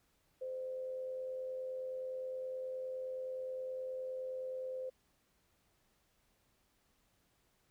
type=tone with amplitude modulation; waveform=sine; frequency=516 Hz; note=C5; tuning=24 cents flat; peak=-37 dBFS; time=0.41-4.9 s; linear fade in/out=10 ms; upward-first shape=sine; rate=89.6 Hz; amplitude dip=35%; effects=pink hiss -75 dBFS RMS until 7.7 s